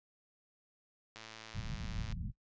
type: click train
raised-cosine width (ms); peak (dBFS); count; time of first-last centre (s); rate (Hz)
0.2; -31; 108; 1.16-2.124; 111
type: low-pass noise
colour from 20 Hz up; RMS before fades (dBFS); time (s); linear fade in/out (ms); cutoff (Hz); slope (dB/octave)
pink; -40; 1.54-2.32; 20; 210; 48
effects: noise-tail reverb RT60 0.1 s tail -21 dB re dry + resampled to 16000 Hz